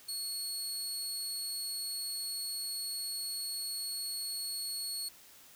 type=tone; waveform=25% pulse; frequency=4359 Hz; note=C#8; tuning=30 cents flat; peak=-31 dBFS; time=0.08-5.09 s; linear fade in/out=10 ms; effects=white hiss -57 dBFS RMS until 5.55 s